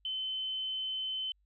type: tone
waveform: sine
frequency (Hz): 3060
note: G7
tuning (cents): -42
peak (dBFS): -33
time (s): 0.05-1.32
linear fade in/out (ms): 2
effects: added 50 Hz sine -68 dBFS peak until 1.45 s